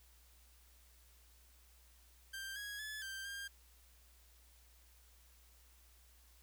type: tone with pitch steps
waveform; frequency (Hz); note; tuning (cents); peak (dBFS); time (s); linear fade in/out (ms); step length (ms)
sawtooth; 1578 / 1657 / 1719 / 1571 / 1603; G6 / G#6 / A6 / G6 / G6; +11 / -4 / -41 / +3 / +38; -40; 2.33-3.48; 10; 230
effects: added 60 Hz sine -64 dBFS peak until 6.42 s + white hiss -68 dBFS RMS until 6.42 s